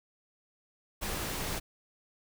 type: noise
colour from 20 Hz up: pink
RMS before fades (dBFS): -35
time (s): 1.01-1.6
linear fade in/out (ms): 20
effects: none